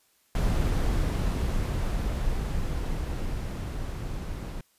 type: noise with level ramp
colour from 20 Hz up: brown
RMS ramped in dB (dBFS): -24 to -34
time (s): 0.35-4.61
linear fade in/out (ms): 2
effects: white hiss -66 dBFS RMS until 4.78 s + resampled to 32000 Hz